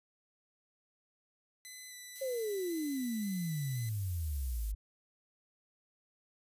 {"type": "tone with vibrato", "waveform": "10% pulse", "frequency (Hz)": 2000, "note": "B6", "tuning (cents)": 21, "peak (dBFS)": -38, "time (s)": [1.65, 3.89], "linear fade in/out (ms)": 0, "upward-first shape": "square", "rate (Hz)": 1.9, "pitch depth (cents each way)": 13}
{"type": "noise", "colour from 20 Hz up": "violet", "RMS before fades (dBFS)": -47, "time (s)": [2.15, 4.72], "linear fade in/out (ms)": 10}
{"type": "exponential sweep", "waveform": "sine", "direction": "down", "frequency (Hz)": [547, 49], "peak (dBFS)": -33, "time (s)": [2.21, 4.75], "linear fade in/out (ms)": 10}
{"effects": ["resampled to 32000 Hz"]}